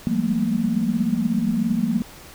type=tone cluster; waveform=sine; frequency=170.9 / 193.5 / 202 / 217.9 / 234.8 Hz; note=F3 / G3 / G#3 / A3 / A#3; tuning=-37 / -22 / -48 / -17 / +13 cents; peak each=-27 / -27 / -28 / -25 / -22 dBFS; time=0.07-2.02 s; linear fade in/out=0 ms; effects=pink hiss -43 dBFS RMS until 2.34 s